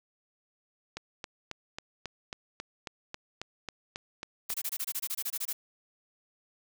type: click train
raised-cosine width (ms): 0.2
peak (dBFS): -20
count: 14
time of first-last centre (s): 0.97-4.503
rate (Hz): 3.68
type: noise bursts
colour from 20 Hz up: blue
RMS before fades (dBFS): -33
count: 14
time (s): 4.49-5.53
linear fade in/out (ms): 10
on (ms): 52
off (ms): 24
effects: none